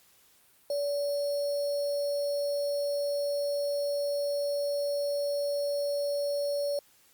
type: tone with sample-and-hold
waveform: sine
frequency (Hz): 573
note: D5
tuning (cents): -43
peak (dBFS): -27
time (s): 0.7-6.79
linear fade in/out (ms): 2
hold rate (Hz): 4900
effects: white hiss -62 dBFS RMS until 7.13 s + Opus 48 kbps